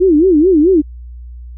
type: tone with vibrato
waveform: sine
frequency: 336.4 Hz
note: E4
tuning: 35 cents sharp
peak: -6 dBFS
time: 0-0.82 s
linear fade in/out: 20 ms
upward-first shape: sine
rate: 4.6 Hz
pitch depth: 240 cents each way
effects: added 60 Hz sine -28 dBFS peak until 1.57 s